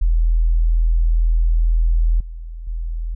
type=tone with level steps; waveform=sine; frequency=41.08 Hz; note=E1; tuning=5 cents flat; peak=-12 / -28 / -21 dBFS; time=0.01-3.15 s; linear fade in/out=10 ms; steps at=2.2 / 2.67 s; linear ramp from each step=5 ms; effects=none